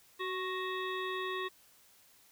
harmonic tone with a mistuned harmonic, 374 Hz, F#4, 19 cents sharp, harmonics 1 / 3 / 5 / 7 / 9 / 10, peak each -38 / -39 / -41 / -47 / -48 / -46 dBFS, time 0.19-1.49 s, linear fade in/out 20 ms, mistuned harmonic 3, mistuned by -34 cents, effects white hiss -63 dBFS RMS until 2.31 s

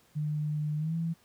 sine tone with pitch glide, 150.8 to 165.4 Hz, D3 to E3, +46 to +6 cents, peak -28 dBFS, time 0.15-1.14 s, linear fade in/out 20 ms, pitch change +160 cents, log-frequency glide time 0.77-0.95 s, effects pink hiss -64 dBFS RMS until 1.24 s + high-pass 80 Hz 12 dB/octave

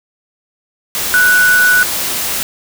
sine tone in noise, 1480 Hz, F#6, in tune, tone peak -7 dBFS, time 1.14-1.83 s, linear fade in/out 0 ms, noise white, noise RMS -18 dBFS, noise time 0.95-2.43 s, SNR +8 dB, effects none

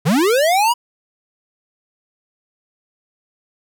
square linear sweep, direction up, 128.8 to 986 Hz, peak -13 dBFS, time 0.05-0.74 s, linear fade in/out 20 ms, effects none

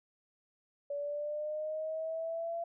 sine linear sweep, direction up, 570 to 680 Hz, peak -34 dBFS, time 0.9-2.64 s, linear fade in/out 5 ms, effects none

